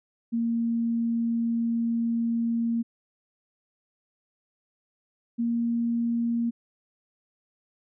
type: tone pair in turn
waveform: sine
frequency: 231.7 / 234 Hz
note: A#3 / A#3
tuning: -10 / +7 cents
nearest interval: unison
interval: 17 cents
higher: second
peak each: -23 dBFS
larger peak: neither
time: 0.32-2.83 / 5.38-6.51 s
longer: first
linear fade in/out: 20 ms
effects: none